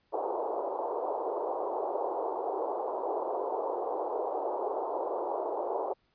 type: band-pass noise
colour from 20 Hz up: pink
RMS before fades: -33 dBFS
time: 0.12-5.94 s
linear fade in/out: 20 ms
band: 370 to 980 Hz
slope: 48 dB/octave
effects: pink hiss -72 dBFS RMS until 6.14 s + resampled to 11025 Hz